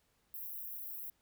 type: high-pass noise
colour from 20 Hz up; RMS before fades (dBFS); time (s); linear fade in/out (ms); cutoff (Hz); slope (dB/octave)
white; -44; 0.34-1.1; 2; 12000; 48
effects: pink hiss -75 dBFS RMS until 1.21 s